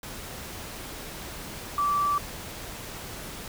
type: tone in noise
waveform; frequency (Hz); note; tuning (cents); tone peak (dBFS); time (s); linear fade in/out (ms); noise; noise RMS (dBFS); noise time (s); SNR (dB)
sine; 1161; D6; -20; -22; 1.78-2.18; 2; pink; -39; 0.03-3.48; +14
effects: none